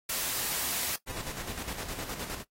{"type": "noise", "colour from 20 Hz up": "white", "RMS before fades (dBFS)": -32, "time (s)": [0.09, 0.96], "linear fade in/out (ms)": 5}
{"type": "noise with tremolo", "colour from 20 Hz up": "pink", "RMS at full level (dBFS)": -36, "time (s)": [1.06, 2.44], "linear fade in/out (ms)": 50, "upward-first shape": "square", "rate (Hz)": 9.7, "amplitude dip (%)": 50}
{"effects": ["noise-tail reverb RT60 0.1 s tail -17 dB re dry", "AAC 48 kbps"]}